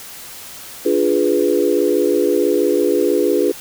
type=chord; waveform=sine; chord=D diminished seventh; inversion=none; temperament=equal; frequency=293.7 / 349.2 / 415.3 / 493.9 Hz; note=D4 / F4 / Ab4 / Cb5; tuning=0 / 0 / 0 / 0 cents; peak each=-20 / -18 / -17 / -19 dBFS; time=0.85-3.52 s; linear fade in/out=10 ms; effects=white hiss -35 dBFS RMS until 3.6 s